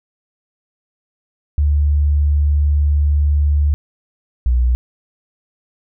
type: tone pair in turn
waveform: sine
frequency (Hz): 73.2 / 61.36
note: D2 / B1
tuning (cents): -5 / -11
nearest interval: minor third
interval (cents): 306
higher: first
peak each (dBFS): -11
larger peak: neither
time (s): 1.58-3.74 / 4.46-4.75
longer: first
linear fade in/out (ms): 0
effects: none